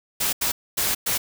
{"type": "noise bursts at uneven times", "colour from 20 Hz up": "white", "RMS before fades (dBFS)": -23, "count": 4, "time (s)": [[0.2, 0.33], [0.41, 0.52], [0.77, 0.95], [1.06, 1.18]], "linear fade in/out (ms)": 10, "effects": []}